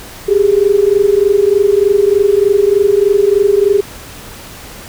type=tone pair together; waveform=sine; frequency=391.9 / 415.2 Hz; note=G4 / G#4; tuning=0 / 0 cents; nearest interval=minor second; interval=100 cents; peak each=-10 dBFS; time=0.28-3.81 s; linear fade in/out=10 ms; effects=pink hiss -32 dBFS RMS until 4.88 s